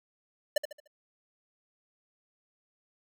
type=tone with echo; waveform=square; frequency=594 Hz; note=D5; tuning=20 cents sharp; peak=-23 dBFS; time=0.56-0.58 s; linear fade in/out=5 ms; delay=74 ms; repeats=4; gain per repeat=-9 dB; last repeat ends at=0.876 s; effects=none